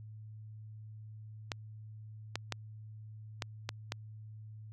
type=clicks; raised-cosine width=0.2 ms; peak=-17 dBFS; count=6; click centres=1.518 / 2.356 / 2.523 / 3.422 / 3.691 / 3.921 s; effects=added 108 Hz sine -46 dBFS peak until 4.72 s